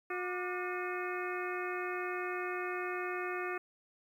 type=harmonic tone with a mistuned harmonic; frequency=361 Hz; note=F#4; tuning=43 cents flat; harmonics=1 / 2 / 3 / 4 / 5 / 6 / 7; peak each=-38 / -44 / -42 / -43 / -44 / -46 / -46 dBFS; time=0.1-3.58 s; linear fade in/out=5 ms; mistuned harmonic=3; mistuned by=+150 cents; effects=11-bit

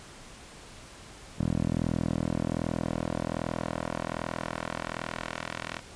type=tone with band-pass filter sweep; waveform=10% pulse; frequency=41.26 Hz; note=E1; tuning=2 cents sharp; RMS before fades=-32 dBFS; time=1.38-5.8 s; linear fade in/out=20 ms; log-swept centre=200 to 2200 Hz; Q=0.73; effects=pink hiss -48 dBFS RMS until 5.95 s + resampled to 22050 Hz

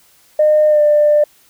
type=tone with pitch glide; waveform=sine; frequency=609 to 595.4 Hz; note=D#5 to D5; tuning=-37 to +24 cents; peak=-7 dBFS; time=0.39-1.24 s; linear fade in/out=5 ms; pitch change=-39 cents; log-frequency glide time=0.68-0.81 s; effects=tanh soft clip ceiling -3 dBFS + white hiss -51 dBFS RMS until 1.49 s

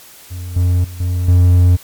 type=tone with level steps; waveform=triangle; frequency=89.1 Hz; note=F2; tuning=35 cents sharp; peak=-21 / -8 / -25 / -12 / -4 dBFS; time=0.3-1.77 s; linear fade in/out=20 ms; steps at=0.56 / 0.84 / 1 / 1.28 s; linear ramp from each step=5 ms; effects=white hiss -40 dBFS RMS until 1.83 s + MP3 96 kbps

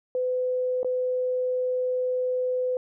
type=tone with dropouts; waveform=sine; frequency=505 Hz; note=B4; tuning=39 cents sharp; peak=-23 dBFS; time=0.15-2.77 s; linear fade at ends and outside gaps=1 ms; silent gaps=0.831-0.846 s; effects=none

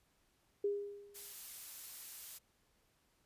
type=tone with exponential decay; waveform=sine; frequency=406.1 Hz; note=G#4; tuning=39 cents flat; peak=-30 dBFS; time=0.64-1.33 s; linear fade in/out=5 ms; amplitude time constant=150 ms
type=noise; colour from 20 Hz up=blue; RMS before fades=-48 dBFS; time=1.14-2.39 s; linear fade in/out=20 ms
effects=pink hiss -75 dBFS RMS until 3.25 s + resampled to 32000 Hz

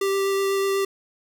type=tone with vibrato; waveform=square; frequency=392 Hz; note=G4; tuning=in tune; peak=-21 dBFS; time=0.01-0.85 s; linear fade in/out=5 ms; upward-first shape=sine; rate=8.1 Hz; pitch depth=8 cents each way; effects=none

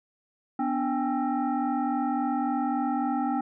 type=tone with frequency modulation; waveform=sine; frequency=247.7 Hz; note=B3; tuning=5 cents sharp; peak=-24 dBFS; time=0.59-3.41 s; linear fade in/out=5 ms; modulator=539 Hz; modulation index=1.4; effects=none

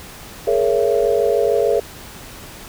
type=chord; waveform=sine; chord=A# half-diminished seventh; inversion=third; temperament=just; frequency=419.5 / 466.2 / 559.4 / 671.3 Hz; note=G#4 / A#4 / C#5 / E5; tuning=+17 / 0 / +16 / +31 cents; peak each=-18 / -18 / -20 / -22 dBFS; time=0.47-1.8 s; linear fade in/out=5 ms; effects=pink hiss -37 dBFS RMS until 2.68 s

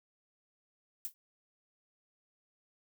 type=noise with exponential decay; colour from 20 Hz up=violet; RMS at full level=-34 dBFS; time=1.05-1.14 s; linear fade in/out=0 ms; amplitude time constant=19 ms; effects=none

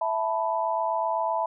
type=chord; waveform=sine; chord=E suspended fourth; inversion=none; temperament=equal; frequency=659.3 / 880 / 987.8 Hz; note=E5 / A5 / B5; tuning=0 / 0 / 0 cents; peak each=-28 dBFS; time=0.01-1.46 s; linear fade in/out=5 ms; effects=none

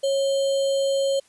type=tone with sample-and-hold; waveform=sine; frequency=548 Hz; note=C#5; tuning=20 cents flat; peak=-19 dBFS; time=0.03-1.2 s; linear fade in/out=10 ms; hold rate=3675 Hz; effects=white hiss -58 dBFS RMS until 1.28 s + resampled to 24000 Hz

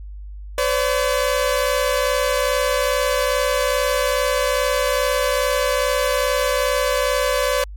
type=tone pair together; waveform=sawtooth; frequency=509.6 / 572 Hz; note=C5 / D5; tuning=-46 / -46 cents; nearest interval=major second; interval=200 cents; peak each=-16 dBFS; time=0.58-7.64 s; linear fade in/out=2 ms; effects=added 50 Hz sine -31 dBFS peak until 7.76 s + MP3 64 kbps

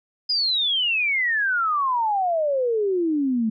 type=exponential sweep; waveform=sine; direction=down; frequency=5020 to 213.9 Hz; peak=-19 dBFS; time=0.29-3.5 s; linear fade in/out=10 ms; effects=none

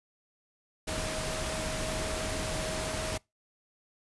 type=tone in noise; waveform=sine; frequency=631 Hz; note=D#5; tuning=24 cents sharp; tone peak=-38 dBFS; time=0.87-3.18 s; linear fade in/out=10 ms; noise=pink; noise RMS=-34 dBFS; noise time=0.87-3.18 s; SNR=-7 dB; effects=noise-tail reverb RT60 0.2 s tail -24 dB re dry + resampled to 24000 Hz

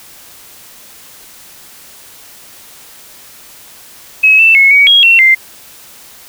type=tone with pitch steps; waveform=sine; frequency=2563 / 2660 / 2186 / 2254 / 3287 / 2718 / 2089 Hz; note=E7 / E7 / C#7 / C#7 / G#7 / F7 / C7; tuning=-49 / +15 / -25 / +28 / -19 / -48 / -3 cents; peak=-3 dBFS; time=4.23-5.35 s; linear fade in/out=10 ms; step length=160 ms; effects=white hiss -37 dBFS RMS until 6.28 s

